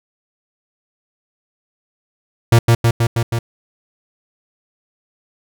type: tone with echo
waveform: 45% pulse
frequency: 116.54 Hz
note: A#2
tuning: in tune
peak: -6 dBFS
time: 2.52-2.59 s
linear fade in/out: 5 ms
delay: 160 ms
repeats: 5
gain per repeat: -2 dB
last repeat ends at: 3.39 s
effects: none